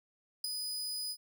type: tone with ADSR envelope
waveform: sawtooth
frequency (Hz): 4978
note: D#8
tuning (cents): 0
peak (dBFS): -26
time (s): 0.44-1.17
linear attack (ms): 5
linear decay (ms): 8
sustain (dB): -7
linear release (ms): 62
effects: none